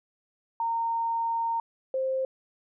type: tone pair in turn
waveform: sine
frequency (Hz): 920 / 526.2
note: A#5 / C5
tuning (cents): -23 / +10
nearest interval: minor seventh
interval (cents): 967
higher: first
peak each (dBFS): -25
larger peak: neither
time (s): 0.6-1.6 / 1.94-2.25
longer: first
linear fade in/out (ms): 2
effects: none

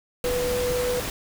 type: tone in noise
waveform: sine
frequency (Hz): 493.9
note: B4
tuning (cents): 0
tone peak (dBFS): -23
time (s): 0.24-1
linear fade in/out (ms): 2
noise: pink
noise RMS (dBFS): -30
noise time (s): 0.24-1.1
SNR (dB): +4
effects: none

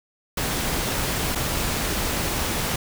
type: noise with dropouts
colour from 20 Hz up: pink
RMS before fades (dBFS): -25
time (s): 0.37-2.76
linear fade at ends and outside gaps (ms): 5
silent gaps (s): 1.351-1.355
effects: none

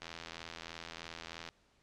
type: click train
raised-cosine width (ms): 0.2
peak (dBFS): -26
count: 123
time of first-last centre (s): 0.02-1.488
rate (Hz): 83.1
effects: pink hiss -70 dBFS RMS until 1.82 s + low-pass 6000 Hz 12 dB/octave

